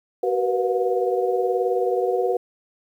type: tone cluster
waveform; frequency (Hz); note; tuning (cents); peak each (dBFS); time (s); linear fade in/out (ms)
sine; 377.8 / 475.6 / 494.4 / 718; F#4 / A#4 / B4 / F5; +36 / +35 / +2 / +48; -23 / -27 / -23 / -27; 0.23-2.37; 5
effects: 9-bit